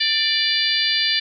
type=harmonic tone with a mistuned harmonic; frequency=587 Hz; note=D5; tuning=1 cent flat; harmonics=3 / 4 / 5 / 6 / 7 / 8; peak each=-25 / -27 / -25 / -23 / -25 / -22 dBFS; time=0-1.2 s; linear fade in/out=10 ms; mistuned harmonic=3; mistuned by=+20 cents; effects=none